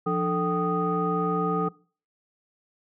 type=tone cluster; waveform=sine; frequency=174.1 / 295.8 / 441.3 / 773 / 1240 Hz; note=F3 / D4 / A4 / G5 / D#6; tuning=-5 / +13 / +5 / -24 / -6 cents; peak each=-27 / -32 / -27 / -32 / -28 dBFS; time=0.06-1.69 s; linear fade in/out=10 ms; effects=noise-tail reverb RT60 0.4 s tail -22 dB re dry + tanh soft clip ceiling -13 dBFS